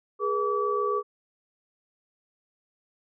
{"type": "tone cluster", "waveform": "sine", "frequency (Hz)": [414.9, 481.9, 1149], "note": ["G#4", "B4", "D6"], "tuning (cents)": [-2, -43, -38], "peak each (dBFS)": [-27, -31, -27], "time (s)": [0.19, 1.03], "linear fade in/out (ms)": 50, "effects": []}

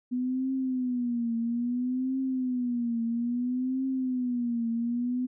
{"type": "tone with vibrato", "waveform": "sine", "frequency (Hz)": 246.9, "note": "B3", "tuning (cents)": 0, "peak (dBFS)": -26, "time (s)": [0.11, 5.27], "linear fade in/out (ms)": 20, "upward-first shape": "triangle", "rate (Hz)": 0.6, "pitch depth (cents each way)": 130, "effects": []}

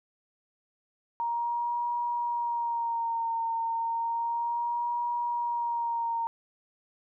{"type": "tone with vibrato", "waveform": "sine", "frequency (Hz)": 935, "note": "A#5", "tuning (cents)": 5, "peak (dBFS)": -27, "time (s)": [1.2, 6.27], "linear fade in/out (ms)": 0, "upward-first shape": "sine", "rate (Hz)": 0.32, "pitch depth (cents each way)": 38, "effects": []}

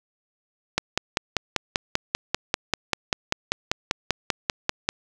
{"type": "click train", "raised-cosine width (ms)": 0.2, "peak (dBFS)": -3, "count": 22, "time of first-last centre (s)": [0.78, 4.89], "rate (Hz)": 5.11, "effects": []}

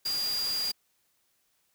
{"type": "tone in noise", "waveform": "sine", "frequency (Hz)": 4811, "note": "D8", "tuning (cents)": 41, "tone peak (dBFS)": -28, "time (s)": [0.05, 0.72], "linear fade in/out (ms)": 10, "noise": "white", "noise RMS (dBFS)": -38, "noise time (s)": [0.05, 0.72], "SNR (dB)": 7, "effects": ["white hiss -72 dBFS RMS until 1.74 s"]}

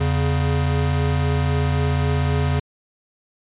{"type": "tone pair together", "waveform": "square", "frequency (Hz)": [83.24, 140], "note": ["E2", "C#3"], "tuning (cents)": [17, 18], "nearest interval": "major sixth", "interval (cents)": 901, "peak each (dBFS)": -21, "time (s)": [0, 2.6], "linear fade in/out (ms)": 10, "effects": ["resampled to 8000 Hz"]}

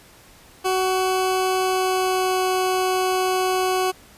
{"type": "tone with pitch glide", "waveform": "20% pulse", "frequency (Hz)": [374.1, 371.9], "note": ["F#4", "F#4"], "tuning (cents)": [19, 9], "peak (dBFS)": -14, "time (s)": [0.64, 3.92], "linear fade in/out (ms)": 20, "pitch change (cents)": -10, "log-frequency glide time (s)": [1.58, 2.41], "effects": ["pink hiss -49 dBFS RMS until 4.17 s", "resampled to 32000 Hz"]}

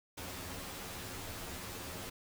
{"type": "noise with comb filter", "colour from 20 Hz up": "pink", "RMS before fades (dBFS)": -44, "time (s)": [0.17, 2.1], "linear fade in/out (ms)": 10, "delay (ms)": 11, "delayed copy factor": 0.9, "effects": []}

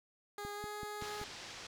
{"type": "tone with pitch glide", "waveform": "15% pulse", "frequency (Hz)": [410.6, 418], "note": ["G#4", "G#4"], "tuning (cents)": [-20, 11], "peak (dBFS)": -35, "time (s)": [0.38, 1.24], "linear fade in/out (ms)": 2, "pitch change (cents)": 31, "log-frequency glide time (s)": [0.55, 0.63]}
{"type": "click train", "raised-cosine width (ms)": 3, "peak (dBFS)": -33, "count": 5, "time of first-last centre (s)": [0.45, 1.215], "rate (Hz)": 5.23}
{"type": "low-pass noise", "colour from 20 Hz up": "white", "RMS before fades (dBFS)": -49, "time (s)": [1.01, 1.67], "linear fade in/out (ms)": 5, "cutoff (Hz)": 5800, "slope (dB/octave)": 24}
{"effects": []}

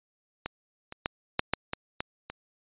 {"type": "clicks", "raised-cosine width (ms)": 0.3, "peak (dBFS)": [-16, -24, -10, -7, -8, -14, -14, -21], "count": 8, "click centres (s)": [0.46, 0.924, 1.059, 1.394, 1.536, 1.734, 2.005, 2.3], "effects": ["resampled to 8000 Hz"]}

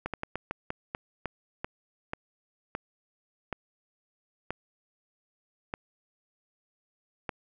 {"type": "slowing click train", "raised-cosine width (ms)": 0.5, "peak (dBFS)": -17, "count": 15, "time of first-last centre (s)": [0.06, 7.292], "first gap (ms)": 77, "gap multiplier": 1.26, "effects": []}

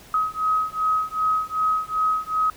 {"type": "beating tone pair", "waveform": "sine", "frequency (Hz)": [1267, 1269.6], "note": ["D#6", "D#6"], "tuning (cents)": [31, 35], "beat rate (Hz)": 2.6, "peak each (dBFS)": -23, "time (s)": [0.14, 2.5], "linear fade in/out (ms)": 2, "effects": ["pink hiss -47 dBFS RMS until 2.56 s"]}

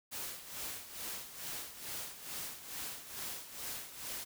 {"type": "noise with tremolo", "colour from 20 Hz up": "white", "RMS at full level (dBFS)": -41, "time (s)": [0.11, 4.25], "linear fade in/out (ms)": 20, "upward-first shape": "sine", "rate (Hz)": 2.3, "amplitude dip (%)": 70, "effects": []}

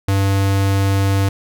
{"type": "tone", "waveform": "square", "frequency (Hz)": 98, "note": "G2", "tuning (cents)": 0, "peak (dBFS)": -14, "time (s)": [0.08, 1.29], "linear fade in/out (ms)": 5, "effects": []}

